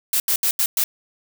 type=noise bursts at uneven times; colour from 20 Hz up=blue; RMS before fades=-19 dBFS; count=5; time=0.13-0.2 / 0.28-0.36 / 0.43-0.51 / 0.59-0.66 / 0.77-0.84 s; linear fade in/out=2 ms; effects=none